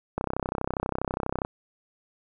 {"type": "click train", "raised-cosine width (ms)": 1, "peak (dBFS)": -13, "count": 42, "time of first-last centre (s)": [0.18, 1.449], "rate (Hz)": 32.3, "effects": []}